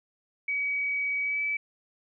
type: tone with pitch glide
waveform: sine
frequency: 2269 to 2301 Hz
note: C#7 to D7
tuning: +40 to -36 cents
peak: -26 dBFS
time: 0.48-1.57 s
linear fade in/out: 5 ms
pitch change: +24 cents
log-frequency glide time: 1.22-1.41 s
effects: none